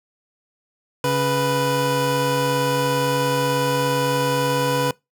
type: tone pair together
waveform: 25% pulse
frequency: 138.69 / 493.9 Hz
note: C#3 / B4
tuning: +1 / 0 cents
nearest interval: octave + minor seventh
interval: 2199 cents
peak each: -19 / -16 dBFS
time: 1.04-4.91 s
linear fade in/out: 2 ms
effects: noise-tail reverb RT60 0.2 s tail -23 dB re dry